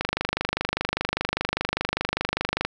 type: click train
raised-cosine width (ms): 0.3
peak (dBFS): -7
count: 67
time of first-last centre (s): 0.01-2.65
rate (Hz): 25
effects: none